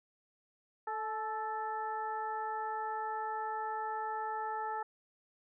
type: harmonic tone with a mistuned harmonic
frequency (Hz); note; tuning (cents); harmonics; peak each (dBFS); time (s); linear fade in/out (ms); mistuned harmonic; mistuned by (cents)
440; A4; 0; 1 / 2 / 3 / 4; -44 / -36 / -42 / -47; 0.87-4.83; 5; 2; -32
effects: none